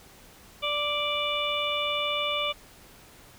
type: harmonic tone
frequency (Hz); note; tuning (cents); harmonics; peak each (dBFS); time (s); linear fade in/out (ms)
587; D5; -1; 1 / 2 / 4 / 5 / 6; -32 / -32 / -32 / -32 / -32; 0.62-2.53; 20
effects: pink hiss -52 dBFS RMS until 3.38 s